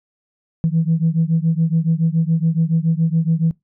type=beating tone pair; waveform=sine; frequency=160.4 / 167.5 Hz; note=E3 / E3; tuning=-47 / +28 cents; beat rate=7.1 Hz; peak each=-16 / -17 dBFS; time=0.64-3.51 s; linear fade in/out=0 ms; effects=noise-tail reverb RT60 0.2 s tail -23 dB re dry + tanh soft clip ceiling -8 dBFS